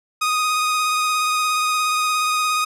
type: tone with vibrato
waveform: sawtooth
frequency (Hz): 1244.5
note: D#6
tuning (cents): 0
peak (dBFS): -14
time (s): 0.21-2.65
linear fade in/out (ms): 10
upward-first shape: sine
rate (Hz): 17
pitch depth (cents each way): 16
effects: low-pass 12000 Hz 12 dB/octave